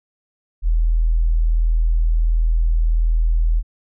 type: tone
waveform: sine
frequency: 40.71 Hz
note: E1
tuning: 21 cents flat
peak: -13 dBFS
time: 0.62-3.63 s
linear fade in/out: 50 ms
effects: none